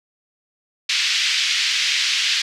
pink band-pass noise, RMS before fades -20 dBFS, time 0.89-2.42 s, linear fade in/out 5 ms, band 2200 to 5400 Hz, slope 24 dB/octave, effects none

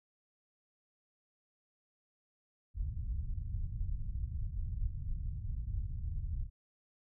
pink low-pass noise, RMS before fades -37 dBFS, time 2.74-6.5 s, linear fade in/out 50 ms, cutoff 110 Hz, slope 24 dB/octave, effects none

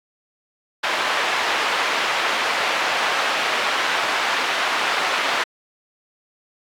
pink band-pass noise, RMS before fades -22 dBFS, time 0.83-5.44 s, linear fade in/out 10 ms, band 860 to 3000 Hz, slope 12 dB/octave, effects AAC 64 kbps

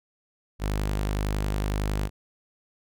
sawtooth tone, 50.9 Hz, G#1, 34 cents flat, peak -21 dBFS, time 0.59-2.1 s, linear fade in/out 50 ms, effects none

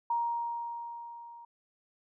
sine tone with level ramp, 939 Hz, A#5, 12 cents sharp, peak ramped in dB -26 to -47 dBFS, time 0.1-1.45 s, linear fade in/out 5 ms, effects none

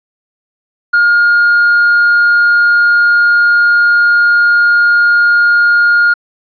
triangle tone with tanh clipping, 1420 Hz, F6, 28 cents sharp, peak -6 dBFS, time 0.93-6.14 s, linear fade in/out 10 ms, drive 6 dB, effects resampled to 11025 Hz

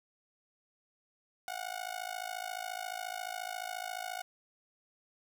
sawtooth tone with amplitude modulation, 732 Hz, F#5, 19 cents flat, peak -30 dBFS, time 1.48-4.22 s, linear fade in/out 0 ms, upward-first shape sine, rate 54.3 Hz, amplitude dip 95%, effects none

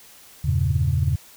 sine chord, E diminished seventh, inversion none, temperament equal, 82.41 / 98 / 116.54 / 138.59 Hz, E2 / G2 / Bb2 / Db3, 0 / 0 / 0 / 0 cents, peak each -22 / -24 / -25 / -22 dBFS, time 0.44-1.16 s, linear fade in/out 10 ms, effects tanh soft clip ceiling -8 dBFS + white hiss -48 dBFS RMS until 1.36 s

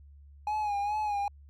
triangle tone with vibrato, 830.6 Hz, G#5, in tune, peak -26 dBFS, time 0.47-1.28 s, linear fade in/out 2 ms, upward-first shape sine, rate 2.4 Hz, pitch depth 55 cents each way, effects added 71 Hz sine -50 dBFS peak until 1.49 s

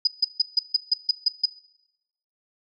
sine tone bursts, 4978 Hz, D#8, in tune, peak -15 dBFS, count 9, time 0.05-1.457 s, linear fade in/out 5 ms, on 23 ms, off 150 ms, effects noise-tail reverb RT60 0.9 s tail -20 dB re dry

